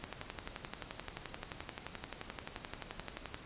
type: click train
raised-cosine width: 0.3 ms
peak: -24 dBFS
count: 39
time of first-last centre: 0.04-3.344 s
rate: 11.5 Hz
effects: pink hiss -51 dBFS RMS until 3.45 s + resampled to 8000 Hz